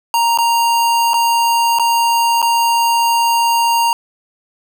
square tone with dropouts, 932.3 Hz, A#5, in tune, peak -12 dBFS, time 0.14-3.93 s, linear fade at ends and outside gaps 1 ms, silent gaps 0.375-0.386 / 1.134-1.141 / 1.787-1.796 / 2.418-2.426 s, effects none

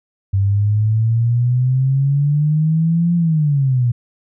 sine exponential two-way sweep, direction up then down, 96.8 to 173.8 to 117.9 Hz, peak -12 dBFS, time 0.33-3.92 s, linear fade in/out 10 ms, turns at 3.15 s, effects none

